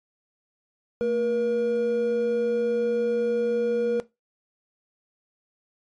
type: tone pair together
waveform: triangle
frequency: 225 / 476.8 Hz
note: A3 / A#4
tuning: +39 / +39 cents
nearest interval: octave + minor second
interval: 1300 cents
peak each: -28 / -20 dBFS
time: 1.01-4 s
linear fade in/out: 0 ms
effects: noise-tail reverb RT60 0.2 s tail -17 dB re dry + MP3 48 kbps